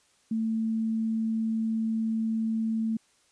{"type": "tone", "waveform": "sine", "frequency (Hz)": 222.9, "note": "A3", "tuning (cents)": 23, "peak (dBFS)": -25, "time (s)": [0.31, 2.97], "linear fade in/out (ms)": 5, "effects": ["white hiss -65 dBFS RMS until 3.31 s", "resampled to 22050 Hz"]}